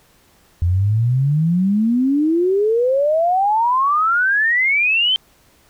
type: exponential sweep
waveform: sine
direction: up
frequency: 83.9 to 3149 Hz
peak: -13 dBFS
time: 0.62-5.16 s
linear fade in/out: 0 ms
effects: pink hiss -54 dBFS RMS until 5.69 s